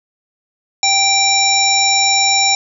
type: harmonic tone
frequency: 784 Hz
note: G5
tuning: in tune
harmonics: 1 / 3 / 5 / 7 / 9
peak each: -17 / -17 / -17 / -17 / -17 dBFS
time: 0.83-2.55 s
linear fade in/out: 2 ms
effects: none